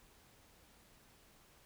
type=silence; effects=pink hiss -65 dBFS RMS until 1.65 s